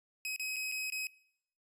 sawtooth tone with dropouts, 2539 Hz, D#7, 34 cents sharp, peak -32 dBFS, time 0.25-1.07 s, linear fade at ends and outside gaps 1 ms, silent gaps 0.362-0.396 / 0.561-0.565 / 0.716-0.721 / 0.901-0.922 s, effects noise-tail reverb RT60 0.7 s tail -22 dB re dry + resampled to 32000 Hz

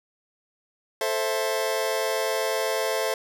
sawtooth chord, A minor, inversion none, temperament just, 440 / 528 / 660 Hz, A4 / C5 / E5, 0 / +16 / +2 cents, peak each -24 dBFS, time 1.01-3.14 s, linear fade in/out 2 ms, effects none

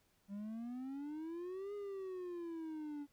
triangle exponential two-way sweep, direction up then down, 196.1 to 413.4 to 285 Hz, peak -40 dBFS, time 0.28-3.07 s, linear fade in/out 50 ms, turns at 1.74 s, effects pink hiss -75 dBFS RMS until 3.12 s

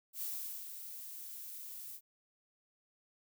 violet noise with ADSR envelope, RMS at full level -39 dBFS, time 0.13-2.01 s, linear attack 89 ms, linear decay 440 ms, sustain -8 dB, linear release 64 ms, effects none

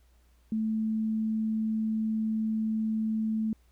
sine tone, 219.3 Hz, A3, 6 cents flat, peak -26 dBFS, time 0.52-3.53 s, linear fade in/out 2 ms, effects added 60 Hz sine -60 dBFS peak until 3.71 s + pink hiss -70 dBFS RMS until 3.71 s

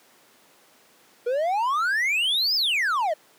triangle exponential two-way sweep, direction up then down, 466.2 to 5280 to 588 Hz, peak -19 dBFS, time 1.26-3.14 s, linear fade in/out 10 ms, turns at 2.55 s, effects pink hiss -56 dBFS RMS until 3.38 s + high-pass 300 Hz 12 dB/octave

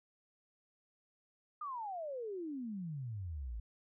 sine exponential sweep, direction down, 1244.5 to 51.91 Hz, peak -39 dBFS, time 1.61-3.6 s, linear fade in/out 5 ms, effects none

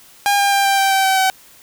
sawtooth tone with pitch steps, 808 / 801 / 794.1 / 787.3 / 780.5 / 773.7 / 767.1 / 760.5 Hz, G#5 / G5 / G5 / G5 / G5 / G5 / G5 / F#5, -48 / +37 / +22 / +7 / -8 / -23 / -38 / +47 cents, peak -9 dBFS, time 0.26-1.3 s, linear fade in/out 0 ms, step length 130 ms, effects white hiss -46 dBFS RMS until 1.62 s

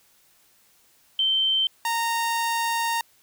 sine / sawtooth tone pair in turn, 3110 / 924.6 Hz, G7 / A#5, -14 / -14 cents, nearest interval octave + major sixth, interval 2100 cents, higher first, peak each -19 dBFS, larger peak neither, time 1.19-1.67 / 1.85-3.01 s, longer second, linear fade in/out 2 ms, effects white hiss -60 dBFS RMS until 3.22 s

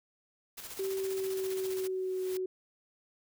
white noise with tremolo, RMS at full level -43 dBFS, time 0.57-1.88 s, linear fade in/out 10 ms, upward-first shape square, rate 15 Hz, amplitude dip 45%
sine tone with pitch glide, 385.4 to 372.1 Hz, G4 to F#4, -29 to +10 cents, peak -31 dBFS, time 0.79-2.46 s, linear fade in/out 5 ms, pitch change -61 cents, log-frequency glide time 0.9-2.24 s
white noise with exponential growth, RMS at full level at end -43 dBFS, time 1.77-2.37 s, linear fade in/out 1 ms, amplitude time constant 130 ms
effects none

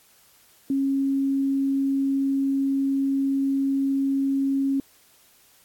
sine tone, 273.1 Hz, C#4, 26 cents flat, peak -20 dBFS, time 0.7-4.8 s, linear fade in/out 2 ms, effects white hiss -57 dBFS RMS until 5.64 s + AAC 64 kbps

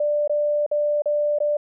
sine tone with dropouts, 591 Hz, D5, 11 cents sharp, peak -18 dBFS, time 0-1.57 s, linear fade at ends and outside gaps 5 ms, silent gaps 0.277-0.295 / 0.664-0.713 / 1.021-1.057 / 1.387-1.402 s, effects none

